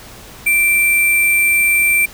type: tone with sample-and-hold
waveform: sine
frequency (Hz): 2349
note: D7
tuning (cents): 0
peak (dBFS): -10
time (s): 0.46-2.06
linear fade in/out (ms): 10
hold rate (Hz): 11025
effects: pink hiss -37 dBFS RMS until 2.13 s